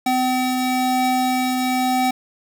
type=tone pair together; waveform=square; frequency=255 / 764 Hz; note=C4 / G5; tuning=-44 / -45 cents; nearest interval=octave + perfect fifth; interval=1899 cents; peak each=-21 dBFS; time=0.06-2.11 s; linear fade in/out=5 ms; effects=none